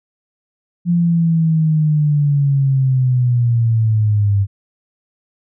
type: linear sweep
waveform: sine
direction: down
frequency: 174.61 to 98 Hz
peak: -11 dBFS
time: 0.85-4.47 s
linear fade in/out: 50 ms
effects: none